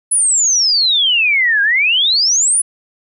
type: exponential two-way sweep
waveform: sine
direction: down then up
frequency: 10240 to 1594 to 10240 Hz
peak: -10 dBFS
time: 0.11-2.62 s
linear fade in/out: 10 ms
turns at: 1.62 s
effects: none